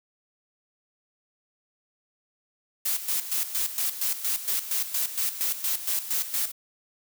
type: noise with tremolo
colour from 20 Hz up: blue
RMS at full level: -26 dBFS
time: 2.85-6.52 s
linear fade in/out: 10 ms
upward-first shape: square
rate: 4.3 Hz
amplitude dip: 70%
effects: none